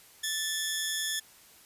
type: tone pair together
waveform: 15% pulse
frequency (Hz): 1760 / 3350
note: A6 / G#7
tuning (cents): 0 / +14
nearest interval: major seventh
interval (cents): 1114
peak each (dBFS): -26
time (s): 0.23-1.2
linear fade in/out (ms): 10
effects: white hiss -56 dBFS RMS until 1.65 s + resampled to 32000 Hz